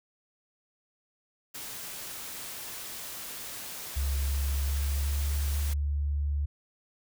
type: noise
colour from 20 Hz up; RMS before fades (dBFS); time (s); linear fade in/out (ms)
white; -40; 1.54-5.74; 10
type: tone with pitch glide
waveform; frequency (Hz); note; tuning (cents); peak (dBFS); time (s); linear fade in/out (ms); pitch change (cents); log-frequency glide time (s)
sine; 69.3 to 72.24; C#2 to D2; 0 to -28; -26; 3.96-6.46; 10; +72; 4.49-5.62
effects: none